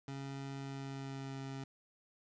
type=tone with pitch glide; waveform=25% pulse; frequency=137.3 to 135.33 Hz; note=C#3 to C#3; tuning=-16 to -41 cents; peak=-38 dBFS; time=0.08-1.64 s; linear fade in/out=2 ms; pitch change=-25 cents; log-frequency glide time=0.58-1.39 s; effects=resampled to 16000 Hz + 11-bit